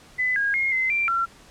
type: tone with pitch steps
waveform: sine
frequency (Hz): 2008 / 1633 / 2144 / 2058 / 2360 / 1361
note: B6 / G#6 / C7 / C7 / D7 / F6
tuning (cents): +28 / -30 / +42 / -29 / +8 / -45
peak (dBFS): -20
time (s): 0.18-1.26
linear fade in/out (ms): 20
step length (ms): 180
effects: pink hiss -50 dBFS RMS until 1.5 s + low-pass 9000 Hz 12 dB/octave